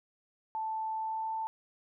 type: tone with pitch glide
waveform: sine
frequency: 880 to 886.6 Hz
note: A5 to A5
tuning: 0 to +13 cents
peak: -32 dBFS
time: 0.55-1.47 s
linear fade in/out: 0 ms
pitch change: +13 cents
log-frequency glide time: 0.94-1.34 s
effects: none